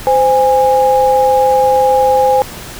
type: tone pair together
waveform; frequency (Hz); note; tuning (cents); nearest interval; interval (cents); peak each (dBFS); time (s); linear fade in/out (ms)
sine; 517.2 / 821; C5 / G#5; -20 / -20; minor sixth; 800; -10; 0.07-2.42; 0
effects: pink hiss -29 dBFS RMS until 2.79 s